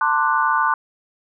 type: chord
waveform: sine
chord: D dominant seventh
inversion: second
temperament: equal with one note detuned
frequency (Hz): 893.8 / 1046.5 / 1174.7 / 1480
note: A5 / C6 / D6 / F#6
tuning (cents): +27 / 0 / 0 / 0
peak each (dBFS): -21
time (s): 0.01-0.74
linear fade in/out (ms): 2
effects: none